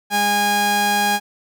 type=tone pair together; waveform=sawtooth; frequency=205 / 820 Hz; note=G#3 / G#5; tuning=-22 / -22 cents; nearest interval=2 octaves; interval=2400 cents; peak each=-21 / -12 dBFS; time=0.1-1.2 s; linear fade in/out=50 ms; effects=none